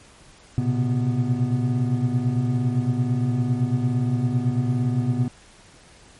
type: tone cluster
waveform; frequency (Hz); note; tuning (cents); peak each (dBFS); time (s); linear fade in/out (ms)
triangle; 115.9 / 125.4 / 133.6 / 246.2; A#2 / B2 / C3 / B3; -10 / +27 / +36 / -5; -23; 0.58-5.28; 0
effects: pink hiss -50 dBFS RMS until 6.19 s + MP3 48 kbps